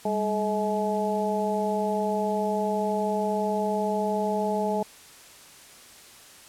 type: harmonic tone with a mistuned harmonic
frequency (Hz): 212.6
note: G#3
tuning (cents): +41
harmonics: 1 / 2 / 3 / 4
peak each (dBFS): -29 / -29 / -29 / -29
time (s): 0.05-4.83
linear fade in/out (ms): 5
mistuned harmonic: 1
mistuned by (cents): -100
effects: white hiss -49 dBFS RMS until 6.48 s + low-pass 11000 Hz 12 dB/octave